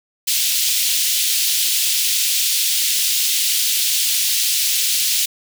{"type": "high-pass noise", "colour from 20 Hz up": "pink", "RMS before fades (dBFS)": -18, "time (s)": [0.27, 5.26], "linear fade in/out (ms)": 10, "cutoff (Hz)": 3000, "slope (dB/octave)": 24, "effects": []}